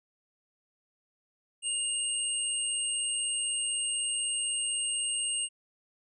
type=tone pair together; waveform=sine; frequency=2837 / 8492 Hz; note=F7 / C9; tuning=+27 / +25 cents; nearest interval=octave + perfect fifth; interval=1898 cents; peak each=-33 / -30 dBFS; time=1.62-5.49 s; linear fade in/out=50 ms; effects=none